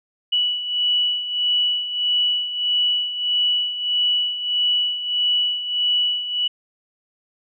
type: beating tone pair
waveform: sine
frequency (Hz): 2947 / 2948.6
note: F#7 / F#7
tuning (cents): -8 / -7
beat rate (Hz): 1.6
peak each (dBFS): -25 / -19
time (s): 0.32-6.48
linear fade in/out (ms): 10
effects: none